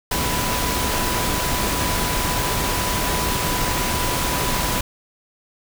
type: tone in noise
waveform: sine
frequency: 990 Hz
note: B5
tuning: 4 cents sharp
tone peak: -28 dBFS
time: 0.11-4.81 s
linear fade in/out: 5 ms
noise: pink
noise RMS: -22 dBFS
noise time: 0.11-4.81 s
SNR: -9 dB
effects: none